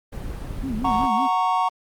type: noise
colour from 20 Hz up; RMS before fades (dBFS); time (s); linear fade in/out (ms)
brown; -31; 0.12-1.07; 10
type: tone with vibrato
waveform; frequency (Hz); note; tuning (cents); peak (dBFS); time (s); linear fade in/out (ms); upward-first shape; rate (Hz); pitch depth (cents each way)
sine; 240; B3; -49; -25; 0.62-1.28; 20; sine; 5.3; 220
type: chord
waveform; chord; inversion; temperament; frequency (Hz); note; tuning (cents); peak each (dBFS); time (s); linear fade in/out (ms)
triangle; F# major; none; equal with one note detuned; 740 / 924.8 / 1108.7; F#5 / A#5 / C#6; 0 / -14 / 0; -21; 0.84-1.69; 10
effects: Opus 24 kbps